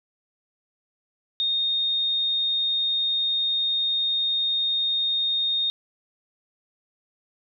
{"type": "tone", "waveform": "sine", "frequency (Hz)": 3690, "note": "A#7", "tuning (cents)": -18, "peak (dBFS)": -21, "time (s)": [1.4, 5.7], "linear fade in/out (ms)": 0, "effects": []}